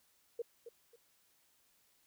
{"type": "tone with echo", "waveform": "sine", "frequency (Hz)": 468.9, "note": "A#4", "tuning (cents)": 10, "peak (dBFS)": -35, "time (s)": [0.39, 0.42], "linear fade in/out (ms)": 5, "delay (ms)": 270, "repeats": 2, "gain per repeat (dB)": -11, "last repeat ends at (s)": 0.96, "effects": ["white hiss -72 dBFS RMS until 2.06 s"]}